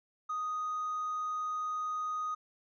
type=tone with hard clipping; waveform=triangle; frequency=1244.5 Hz; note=D#6; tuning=in tune; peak=-33 dBFS; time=0.29-2.35 s; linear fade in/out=10 ms; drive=4 dB; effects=resampled to 16000 Hz